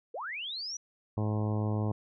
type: linear sweep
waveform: sine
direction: up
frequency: 400.6 to 5950 Hz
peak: -35 dBFS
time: 0.14-0.77 s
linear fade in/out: 5 ms
type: harmonic tone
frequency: 106.4 Hz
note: G#2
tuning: 42 cents sharp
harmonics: 1 / 2 / 3 / 4 / 5 / 6 / 7 / 8 / 9 / 10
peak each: -29 / -35 / -39 / -41 / -43 / -45 / -46 / -47 / -48 / -49 dBFS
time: 1.17-1.92 s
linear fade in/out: 5 ms
effects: none